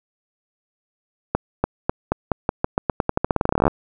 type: accelerating click train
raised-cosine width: 1 ms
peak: -3 dBFS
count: 27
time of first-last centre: 1.35-3.68 s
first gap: 290 ms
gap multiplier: 0.88
effects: none